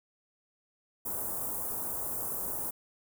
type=band-stop noise; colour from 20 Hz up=white; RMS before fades=-35 dBFS; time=1.05-2.71 s; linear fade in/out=10 ms; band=1100 to 9400 Hz; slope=24 dB/octave; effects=none